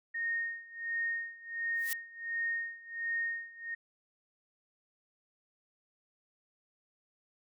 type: tone with tremolo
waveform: sine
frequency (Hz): 1850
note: A#6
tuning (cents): -14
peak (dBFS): -30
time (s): 0.14-3.75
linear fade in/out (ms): 10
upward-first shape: sine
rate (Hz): 1.4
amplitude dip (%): 90
type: noise with exponential growth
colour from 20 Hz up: blue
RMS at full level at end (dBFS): -32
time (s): 1.75-1.93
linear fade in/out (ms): 1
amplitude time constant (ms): 38
effects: none